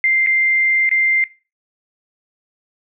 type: tone with dropouts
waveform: sine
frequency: 2093 Hz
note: C7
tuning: in tune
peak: -12 dBFS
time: 0.04-1.24 s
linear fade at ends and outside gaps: 1 ms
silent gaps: 0.263-0.27 / 0.892-0.913 s
effects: noise-tail reverb RT60 0.3 s tail -19 dB re dry